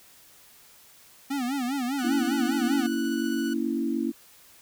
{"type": "tone with vibrato", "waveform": "square", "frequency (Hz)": 261.6, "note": "C4", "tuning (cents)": 0, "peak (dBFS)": -27, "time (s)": [1.3, 2.87], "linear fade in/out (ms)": 10, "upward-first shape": "sine", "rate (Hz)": 5, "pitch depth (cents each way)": 150}
{"type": "tone with tremolo", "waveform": "sawtooth", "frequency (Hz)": 1480, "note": "F#6", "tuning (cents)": 0, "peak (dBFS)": -31, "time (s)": [1.98, 3.54], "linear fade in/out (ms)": 10, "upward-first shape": "triangle", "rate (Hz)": 15, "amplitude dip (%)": 30}
{"type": "chord", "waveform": "sine", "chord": "A# diminished", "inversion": "none", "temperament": "equal with one note detuned", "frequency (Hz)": [233.1, 280.1, 329.6], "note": ["A#3", "C#4", "E4"], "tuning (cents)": [0, 18, 0], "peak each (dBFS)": -29, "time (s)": [2.03, 4.12], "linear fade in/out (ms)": 20}
{"effects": ["white hiss -54 dBFS RMS until 4.61 s"]}